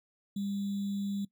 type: tone with sample-and-hold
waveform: sine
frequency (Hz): 200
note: G3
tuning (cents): +35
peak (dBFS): -31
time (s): 0.36-1.25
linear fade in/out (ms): 5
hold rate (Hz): 3675
effects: noise-tail reverb RT60 0.1 s tail -20 dB re dry